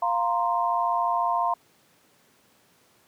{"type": "chord", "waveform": "sine", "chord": "F suspended fourth", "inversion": "none", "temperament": "equal", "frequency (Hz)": [698.5, 932.3, 1046.5], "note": ["F5", "Bb5", "C6"], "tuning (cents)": [0, 0, 0], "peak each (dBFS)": -26, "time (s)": [0.02, 1.54], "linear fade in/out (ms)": 5, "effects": ["pink hiss -61 dBFS RMS until 3.07 s", "high-pass 150 Hz 12 dB/octave"]}